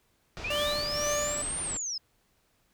pink low-pass noise, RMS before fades -40 dBFS, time 0.37-1.77 s, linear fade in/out 0 ms, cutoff 5800 Hz, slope 24 dB/octave
sine linear two-way sweep, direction up then down, 2347 to 9150 to 4983 Hz, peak -31 dBFS, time 0.44-1.98 s, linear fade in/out 5 ms, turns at 1.61 s
sawtooth tone with tremolo, 590 Hz, D5, 8 cents sharp, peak -23 dBFS, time 0.5-1.42 s, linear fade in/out 5 ms, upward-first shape triangle, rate 2 Hz, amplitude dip 65%
effects pink hiss -70 dBFS RMS until 2.73 s

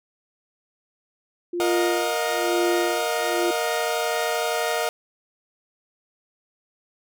sine tone with tremolo, 349.2 Hz, F4, in tune, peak -20 dBFS, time 1.53-3.51 s, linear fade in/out 5 ms, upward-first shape sine, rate 1.1 Hz, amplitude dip 100%
sawtooth chord, Bb suspended fourth, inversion none, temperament equal with one note detuned, 466.2 / 622.3 / 714.8 Hz, Bb4 / Eb5 / F5, 0 / 0 / +40 cents, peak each -23 dBFS, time 1.6-4.89 s, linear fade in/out 0 ms
effects none

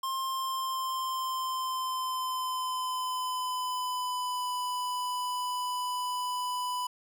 square tone with pitch glide, 1060 to 994.7 Hz, C6 to B5, +22 to +12 cents, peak -31 dBFS, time 0.03-6.87 s, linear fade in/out 5 ms, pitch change -110 cents, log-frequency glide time 0.18-4.51 s, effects 10-bit

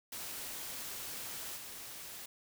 white noise with level steps, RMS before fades -43 / -47 dBFS, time 0.12-2.26 s, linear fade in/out 5 ms, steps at 1.56 s, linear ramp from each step 20 ms, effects none

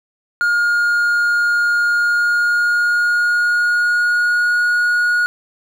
triangle tone with pitch glide, 1422 to 1446 Hz, F6 to F#6, +31 to -40 cents, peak -11 dBFS, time 0.41-5.26 s, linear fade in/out 0 ms, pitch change +29 cents, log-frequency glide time 1.93-4.61 s, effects none

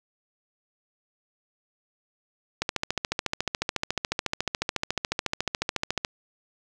click train, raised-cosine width 0.2 ms, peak -8 dBFS, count 49, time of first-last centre 2.62-6.049 s, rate 14 Hz, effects none

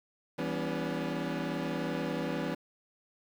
25% pulse chord, C# half-diminished seventh, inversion first, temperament equal with one note detuned, 164.81 / 196 / 246.9 / 283.8 Hz, E3 / G3 / B3 / C#4, 0 / 0 / 0 / +41 cents, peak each -33 / -35 / -34 / -33 dBFS, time 0.38-2.55 s, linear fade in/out 10 ms, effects low-pass 4000 Hz 12 dB/octave + 9-bit

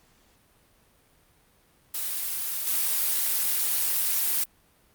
blue noise with level steps, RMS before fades -30 / -25 dBFS, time 1.94-4.44 s, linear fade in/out 5 ms, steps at 2.67 s, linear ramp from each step 2 ms, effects pink hiss -62 dBFS RMS until 4.94 s + Opus 48 kbps

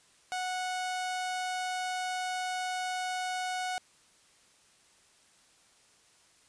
sawtooth tone, 736 Hz, F#5, 9 cents flat, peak -28 dBFS, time 0.32-3.78 s, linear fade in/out 0 ms, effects white hiss -63 dBFS RMS until 6.48 s + resampled to 22050 Hz

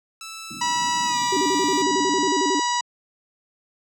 10% pulse tone with pitch glide, 1318.5 to 1181.5 Hz, E6 to D6, 0 to +10 cents, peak -26 dBFS, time 0.21-1.82 s, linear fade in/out 2 ms, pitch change -190 cents, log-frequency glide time 1.04-1.19 s
white low-pass noise, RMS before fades -36 dBFS, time 0.5-2.3 s, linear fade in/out 5 ms, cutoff 320 Hz, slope 96 dB/octave
harmonic tone, 971 Hz, B5, 30 cents flat, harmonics 1 / 2 / 3 / 4 / 5 / 6 / 7 / 8, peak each -22 / -30 / -33 / -32 / -32 / -34 / -34 / -36 dBFS, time 0.61-2.81 s, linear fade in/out 5 ms
sine tone with vibrato, 334.5 Hz, E4, 25 cents sharp, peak -21 dBFS, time 1.32-2.6 s, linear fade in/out 5 ms, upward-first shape square, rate 11 Hz, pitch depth 230 cents each way
effects high-pass 200 Hz 12 dB/octave

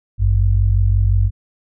sine tone pair together, 51.49 / 97.2 Hz, G#1 / G2, -14 / -14 cents, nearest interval major seventh, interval 1100 cents, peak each -14 dBFS, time 0.18-1.31 s, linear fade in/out 50 ms, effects none

